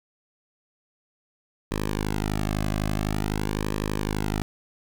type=tone with flanger; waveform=sawtooth; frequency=51.91 Hz; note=G#1; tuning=in tune; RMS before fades=-27 dBFS; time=1.71-4.42 s; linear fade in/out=0 ms; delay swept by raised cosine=1.4 to 2.18 ms; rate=0.48 Hz; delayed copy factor=-0.9; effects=none